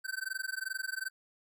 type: tone with amplitude modulation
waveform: square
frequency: 1542 Hz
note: G6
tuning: 29 cents flat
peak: -32 dBFS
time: 0.04-1.1 s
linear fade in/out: 20 ms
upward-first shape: sine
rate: 22.6 Hz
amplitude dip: 100%
effects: none